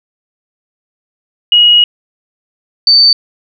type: tone pair in turn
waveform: sine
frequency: 2896 / 4564 Hz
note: F#7 / C#8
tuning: -38 / +50 cents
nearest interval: minor sixth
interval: 788 cents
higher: second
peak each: -3 dBFS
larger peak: neither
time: 1.52-1.84 / 2.87-3.13 s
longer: first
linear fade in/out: 2 ms
effects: none